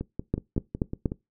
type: two click trains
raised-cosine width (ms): 3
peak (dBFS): -11 / -18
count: 4 / 7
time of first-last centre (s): 0.34-1.058 / 0.01-1.119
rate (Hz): 4.18 / 5.41
effects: noise-tail reverb RT60 0.2 s tail -21 dB re dry